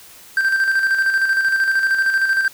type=tone with tremolo; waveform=triangle; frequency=1568 Hz; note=G6; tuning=in tune; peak=-11 dBFS; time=0.37-2.48 s; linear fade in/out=2 ms; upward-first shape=square; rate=13 Hz; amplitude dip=45%; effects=white hiss -43 dBFS RMS until 2.53 s